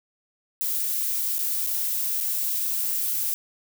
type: noise with dropouts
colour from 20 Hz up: violet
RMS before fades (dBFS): -26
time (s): 0.61-3.34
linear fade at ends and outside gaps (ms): 0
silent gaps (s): 1.383-1.39 / 1.665-1.671 / 2.203-2.209
effects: none